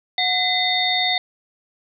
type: harmonic tone with a mistuned harmonic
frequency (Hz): 730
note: F#5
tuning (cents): -24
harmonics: 1 / 3 / 5 / 6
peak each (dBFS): -24 / -23 / -21 / -26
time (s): 0.18-1.18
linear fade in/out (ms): 2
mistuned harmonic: 3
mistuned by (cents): -130
effects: none